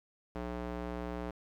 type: tone with band-pass filter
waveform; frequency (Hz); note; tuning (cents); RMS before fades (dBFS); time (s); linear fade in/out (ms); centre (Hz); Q
square; 60.1; B1; -46; -39; 0.35-1.31; 5; 560; 0.61
effects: 11-bit